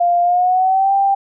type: tone with pitch glide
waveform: sine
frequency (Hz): 698.5 to 788.6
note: F5 to G5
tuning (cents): 0 to +10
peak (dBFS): -11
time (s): 0-1.15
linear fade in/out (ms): 10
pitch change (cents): +210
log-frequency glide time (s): 0.22-0.93
effects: none